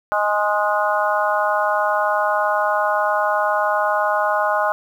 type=harmonic tone with a mistuned harmonic; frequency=207.7 Hz; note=G#3; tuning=in tune; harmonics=3 / 4 / 5 / 6 / 7; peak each=-21 / -22 / -23 / -24 / -24 dBFS; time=0.12-4.72 s; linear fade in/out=0 ms; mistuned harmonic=5; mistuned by=+17 cents; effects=8-bit